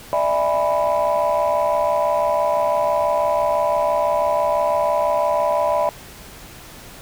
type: chord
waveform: sine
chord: E dominant seventh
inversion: third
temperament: just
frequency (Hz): 593.3 / 659.3 / 824.1 / 988.9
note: D5 / E5 / G#5 / B5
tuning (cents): +18 / 0 / -14 / +2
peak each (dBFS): -19 / -20 / -25 / -20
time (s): 0.13-5.89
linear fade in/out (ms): 0
effects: tanh soft clip ceiling -10 dBFS + pink hiss -40 dBFS RMS until 7.01 s